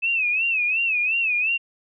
sine tone with vibrato, 2588 Hz, E7, 32 cents flat, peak -19 dBFS, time 0.02-1.58 s, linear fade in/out 20 ms, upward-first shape sine, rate 2.8 Hz, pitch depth 120 cents each way, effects none

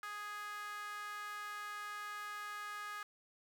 sawtooth tone with high-pass filter, 415.3 Hz, G#4, in tune, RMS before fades -45 dBFS, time 0.03-3.03 s, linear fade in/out 2 ms, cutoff 1400 Hz, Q 9.2, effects none

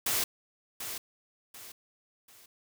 white noise with echo, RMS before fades -29 dBFS, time 0.06-0.24 s, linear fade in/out 5 ms, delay 740 ms, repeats 3, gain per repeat -9 dB, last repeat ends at 2.46 s, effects none

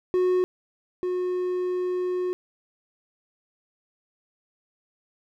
triangle tone pair in turn, 365.4 / 362.9 Hz, F#4 / F#4, -22 / -34 cents, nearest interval unison, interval 12 cents, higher first, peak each -17 / -22 dBFS, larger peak first, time 0.14-0.44 / 1.03-2.33 s, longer second, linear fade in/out 0 ms, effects none

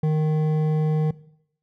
sine tone with hard clipping, 154.7 Hz, D#3, 10 cents flat, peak -20 dBFS, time 0.03-1.11 s, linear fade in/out 5 ms, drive 9 dB, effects noise-tail reverb RT60 0.7 s tail -19 dB re dry

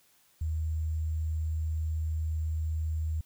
sine tone with sample-and-hold, 79 Hz, D#2, 27 cents sharp, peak -28 dBFS, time 0.41-3.21 s, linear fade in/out 5 ms, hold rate 7350 Hz, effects white hiss -65 dBFS RMS until 3.25 s

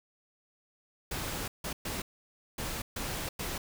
pink noise bursts at uneven times, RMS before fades -36 dBFS, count 6, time 1.11-1.48 / 1.64-1.73 / 1.85-2.02 / 2.58-2.82 / 2.96-3.29 / 3.39-3.58 s, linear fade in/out 5 ms, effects none

